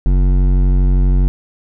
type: tone with hard clipping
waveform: sine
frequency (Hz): 46.25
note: F#1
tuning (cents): 0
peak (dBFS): -11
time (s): 0.06-1.28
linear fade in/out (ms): 0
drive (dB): 12
effects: none